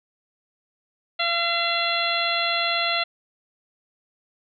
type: harmonic tone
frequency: 682 Hz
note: F5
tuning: 41 cents flat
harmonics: 1 / 2 / 3 / 4 / 5 / 6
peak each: -28 / -28 / -28 / -28 / -28 / -28 dBFS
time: 1.19-3.04 s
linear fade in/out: 10 ms
effects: none